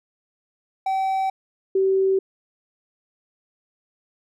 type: tone pair in turn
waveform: triangle / sine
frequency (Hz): 768 / 384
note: G5 / G4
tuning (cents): -36 / -36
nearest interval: octave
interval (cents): 1200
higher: first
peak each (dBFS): -18 / -16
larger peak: second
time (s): 0.86-1.3 / 1.75-2.19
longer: neither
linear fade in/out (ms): 5
effects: none